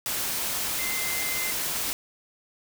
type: tone in noise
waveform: sine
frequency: 2075 Hz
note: C7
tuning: 15 cents flat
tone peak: -32 dBFS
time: 0.79-1.51 s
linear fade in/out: 0 ms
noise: white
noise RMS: -29 dBFS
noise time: 0.06-1.93 s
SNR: -6 dB
effects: none